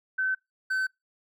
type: tone pair in turn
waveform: sine / triangle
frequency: 1529 / 1529 Hz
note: G6 / G6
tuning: -44 / -44 cents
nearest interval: unison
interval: 0 cents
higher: neither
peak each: -24 / -23 dBFS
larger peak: second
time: 0.18-0.35 / 0.7-0.87 s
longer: neither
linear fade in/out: 10 ms
effects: noise-tail reverb RT60 0.2 s tail -26 dB re dry